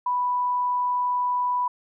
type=tone; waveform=sine; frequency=987.8 Hz; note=B5; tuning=in tune; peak=-21 dBFS; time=0.06-1.68 s; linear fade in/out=5 ms; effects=none